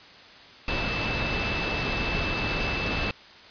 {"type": "tone in noise", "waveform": "sine", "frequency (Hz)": 2637, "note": "E7", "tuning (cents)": 0, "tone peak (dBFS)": -31, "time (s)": [0.68, 3.11], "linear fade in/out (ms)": 2, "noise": "pink", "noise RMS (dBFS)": -28, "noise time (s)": [0.68, 3.11], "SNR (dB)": -6, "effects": ["white hiss -48 dBFS RMS until 3.5 s", "resampled to 11025 Hz"]}